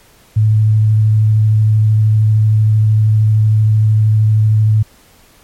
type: tone with vibrato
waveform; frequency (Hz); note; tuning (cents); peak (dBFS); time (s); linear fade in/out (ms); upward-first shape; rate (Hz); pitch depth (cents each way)
sine; 108.1; A2; -30; -7; 0.36-4.83; 10; square; 13; 10
effects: pink hiss -47 dBFS RMS until 5.43 s + MP3 64 kbps